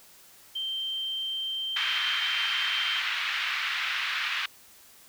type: tone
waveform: sine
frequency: 3136 Hz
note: G7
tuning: in tune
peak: -29 dBFS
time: 0.55-3 s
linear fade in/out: 10 ms
type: band-pass noise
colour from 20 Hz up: white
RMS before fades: -30 dBFS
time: 1.76-4.46 s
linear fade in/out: 5 ms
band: 1300 to 3200 Hz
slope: 24 dB/octave
effects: white hiss -54 dBFS RMS until 5.08 s